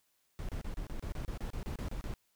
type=noise bursts; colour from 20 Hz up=brown; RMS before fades=-38 dBFS; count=14; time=0.39-2.138 s; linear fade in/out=0 ms; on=97 ms; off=30 ms; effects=white hiss -75 dBFS RMS until 2.35 s